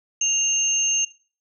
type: tone pair together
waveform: sine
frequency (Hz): 2794 / 6360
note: F7 / G8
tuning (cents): 0 / +24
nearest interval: octave + major second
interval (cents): 1424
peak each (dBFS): -25 / -19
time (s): 0.21-1.05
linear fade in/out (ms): 5
effects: noise-tail reverb RT60 0.4 s tail -20 dB re dry